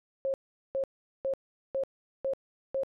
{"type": "tone bursts", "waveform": "sine", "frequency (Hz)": 540, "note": "C#5", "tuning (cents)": -45, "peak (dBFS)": -27, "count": 6, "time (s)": [0.25, 2.834], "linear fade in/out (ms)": 0, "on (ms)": 89, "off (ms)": 410, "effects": []}